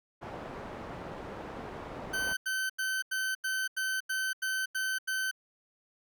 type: low-pass noise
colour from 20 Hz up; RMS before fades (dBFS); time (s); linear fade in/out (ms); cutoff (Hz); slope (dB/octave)
white; -42; 0.21-2.34; 20; 880; 12
type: tone bursts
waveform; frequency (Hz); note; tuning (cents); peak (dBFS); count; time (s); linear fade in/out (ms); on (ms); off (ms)
40% pulse; 1534; G6; -38; -29; 10; 2.13-5.313; 10; 240; 87
effects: none